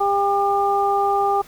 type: harmonic tone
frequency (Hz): 400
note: G4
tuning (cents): +35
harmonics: 1 / 2 / 3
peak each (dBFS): -22 / -18 / -23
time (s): 0-1.42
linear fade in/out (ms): 10
effects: pink hiss -46 dBFS RMS until 1.47 s